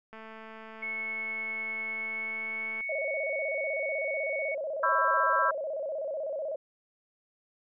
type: click train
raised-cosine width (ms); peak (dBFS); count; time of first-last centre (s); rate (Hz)
0.5; -32; 593; 0.13-2.809; 221
type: tone with pitch glide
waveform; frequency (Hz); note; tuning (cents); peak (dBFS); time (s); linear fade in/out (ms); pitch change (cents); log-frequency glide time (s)
sine; 2200 to 2224; C#7 to C#7; -14 to +5; -32; 0.82-4.55; 10; +19; 1.88-3.17
type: tone with vibrato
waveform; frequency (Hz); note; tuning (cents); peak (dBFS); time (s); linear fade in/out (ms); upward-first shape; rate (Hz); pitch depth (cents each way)
sine; 590; D5; +8; -31; 2.89-6.56; 5; square; 16; 120
type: chord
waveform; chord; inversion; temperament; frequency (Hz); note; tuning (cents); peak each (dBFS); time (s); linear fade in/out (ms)
sine; C# half-diminished seventh; third; just; 997.9 / 1108.7 / 1330.5 / 1596.6; B5 / C#6 / E6 / G6; +18 / 0 / +16 / +31; -29 / -30 / -27 / -30; 4.83-5.51; 5
effects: none